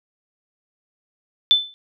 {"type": "tone with exponential decay", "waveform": "sine", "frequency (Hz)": 3520, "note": "A7", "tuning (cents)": 0, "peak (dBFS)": -7, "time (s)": [1.51, 1.74], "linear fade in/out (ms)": 0, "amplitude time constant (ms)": 49, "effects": []}